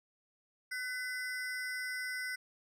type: ring-modulated tone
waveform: square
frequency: 1760 Hz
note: A6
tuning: in tune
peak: -34 dBFS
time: 0.71-2.36 s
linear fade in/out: 10 ms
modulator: 256 Hz
effects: low-pass 12000 Hz 12 dB/octave